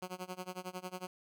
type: tone with tremolo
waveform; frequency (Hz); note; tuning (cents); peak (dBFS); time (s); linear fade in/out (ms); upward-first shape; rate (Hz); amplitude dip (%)
10% pulse; 183.1; F#3; -18; -30; 0.02-1.07; 2; sine; 11; 95
effects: none